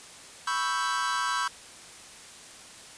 45% pulse chord, C# half-diminished seventh, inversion third, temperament equal, 987.8 / 1108.7 / 1318.5 / 1568 Hz, B5 / C#6 / E6 / G6, 0 / 0 / 0 / 0 cents, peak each -32 dBFS, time 0.47-1.48 s, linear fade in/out 5 ms, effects white hiss -47 dBFS RMS until 2.97 s + resampled to 22050 Hz

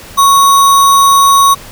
sine tone with sample-and-hold, 1108.7 Hz, C#6, in tune, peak -3 dBFS, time 0.17-1.55 s, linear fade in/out 20 ms, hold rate 4900 Hz, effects pink hiss -32 dBFS RMS until 1.71 s

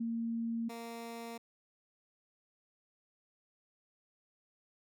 sine / 15% pulse tone pair in turn, 230 / 231.9 Hz, A#3 / A#3, -23 / -9 cents, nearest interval unison, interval 14 cents, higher second, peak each -33 / -36 dBFS, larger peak first, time 0-0.69 / 0.69-1.38 s, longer neither, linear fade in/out 10 ms, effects none

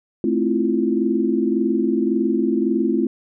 sine chord, F major seventh, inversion first, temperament just, 218.3 / 261.9 / 327.4 / 349.2 Hz, A3 / C4 / E4 / F4, -13 / +2 / -12 / 0 cents, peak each -22 dBFS, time 0.24-3.07 s, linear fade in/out 2 ms, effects none

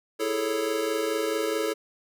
square chord, A major seventh, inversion second, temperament equal, 329.6 / 415.3 / 440 / 554.4 Hz, E4 / G#4 / A4 / C#5, 0 / 0 / 0 / 0 cents, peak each -33 / -33 / -29 / -33 dBFS, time 0.19-1.74 s, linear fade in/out 20 ms, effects none

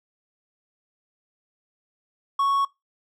triangle tone, 1108.7 Hz, C#6, in tune, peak -17 dBFS, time 2.39-2.65 s, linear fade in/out 5 ms, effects noise-tail reverb RT60 0.2 s tail -22 dB re dry

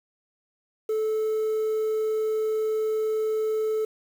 sine tone, 435.3 Hz, A4, 19 cents flat, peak -20 dBFS, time 0.89-3.85 s, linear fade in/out 5 ms, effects tanh soft clip ceiling -22 dBFS + 8-bit

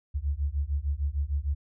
sine beating tone pair, 68.4 / 75 Hz, C#2 / D2, -23 / +37 cents, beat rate 6.6 Hz, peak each -29 dBFS, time 0.14-1.55 s, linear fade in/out 20 ms, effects none

